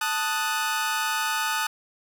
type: chord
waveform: sawtooth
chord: D# diminished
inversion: second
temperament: equal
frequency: 880 / 1244.5 / 1480 Hz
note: A5 / D#6 / F#6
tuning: 0 / 0 / 0 cents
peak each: -25 dBFS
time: 0.01-1.67 s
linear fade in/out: 5 ms
effects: none